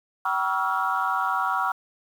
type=tone cluster; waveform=sine; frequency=765 / 960 / 1127 / 1318 / 1398 Hz; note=G5 / B5 / C#6 / E6 / F6; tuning=-42 / -49 / +28 / -1 / +1 cents; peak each=-28 dBFS; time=0.25-1.72 s; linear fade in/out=5 ms; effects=tanh soft clip ceiling -13 dBFS + 8-bit